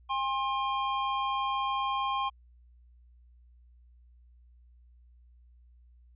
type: tone pair together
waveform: square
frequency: 809 / 1062.6 Hz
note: G#5 / C6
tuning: -46 / +26 cents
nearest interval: perfect fourth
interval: 472 cents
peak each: -34 / -30 dBFS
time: 0.09-2.3 s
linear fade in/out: 20 ms
effects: added 60 Hz sine -55 dBFS peak until 6.15 s + resampled to 8000 Hz